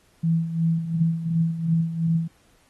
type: tone with tremolo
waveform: sine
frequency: 164.81 Hz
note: E3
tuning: in tune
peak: -17 dBFS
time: 0.23-2.28 s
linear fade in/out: 10 ms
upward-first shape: sine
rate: 2.8 Hz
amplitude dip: 70%
effects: pink hiss -61 dBFS RMS until 2.69 s + AAC 32 kbps